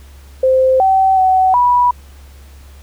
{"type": "tone with pitch steps", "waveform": "sine", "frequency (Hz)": [521, 766, 752, 979], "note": ["C5", "G5", "F#5", "B5"], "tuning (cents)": [-7, -40, 28, -15], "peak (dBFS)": -8, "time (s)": [0.43, 1.91], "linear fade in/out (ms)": 5, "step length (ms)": 370, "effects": ["added 69 Hz sine -36 dBFS peak until 2.82 s", "pink hiss -47 dBFS RMS until 2.82 s"]}